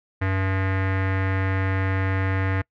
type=tone with low-pass filter; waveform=square; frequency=95.6 Hz; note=G2; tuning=43 cents flat; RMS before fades=-23 dBFS; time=0.21-2.62 s; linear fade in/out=10 ms; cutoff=1900 Hz; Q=3.7; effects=noise-tail reverb RT60 0.1 s tail -26 dB re dry